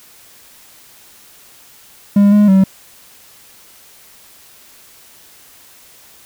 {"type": "tone with pitch steps", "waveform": "triangle", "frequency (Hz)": [202.2, 207.4, 191.7], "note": ["G#3", "G#3", "G3"], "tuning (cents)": [-46, -2, -38], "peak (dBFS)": -4, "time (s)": [2.16, 2.64], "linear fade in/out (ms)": 5, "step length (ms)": 160, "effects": ["white hiss -44 dBFS RMS until 6.25 s"]}